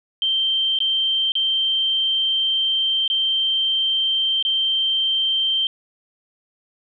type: tone with dropouts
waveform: sine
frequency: 3136 Hz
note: G7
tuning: in tune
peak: -17 dBFS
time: 0.22-5.67 s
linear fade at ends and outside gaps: 1 ms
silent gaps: 0.788-0.803 / 1.32-1.353 / 3.078-3.1 / 4.426-4.45 s
effects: none